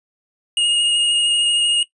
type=tone with vibrato; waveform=square; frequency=2858 Hz; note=F7; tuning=39 cents sharp; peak=-15 dBFS; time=0.57-1.83 s; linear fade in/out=2 ms; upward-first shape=triangle; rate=13 Hz; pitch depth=15 cents each way; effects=noise-tail reverb RT60 0.1 s tail -17 dB re dry + resampled to 24000 Hz